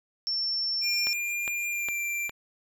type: tone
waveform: sine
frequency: 5410 Hz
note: E8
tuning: 44 cents sharp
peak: -26 dBFS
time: 0.27-1.13 s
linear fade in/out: 0 ms
type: tone with pitch glide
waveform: square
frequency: 2401 to 2360 Hz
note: D7 to D7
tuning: +38 to +8 cents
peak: -29 dBFS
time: 0.81-2.31 s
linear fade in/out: 50 ms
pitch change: -30 cents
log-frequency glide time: 1.69-1.96 s
type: click train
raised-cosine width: 0.3 ms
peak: -19 dBFS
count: 4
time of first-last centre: 1.07-2.294 s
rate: 2.45 Hz
effects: none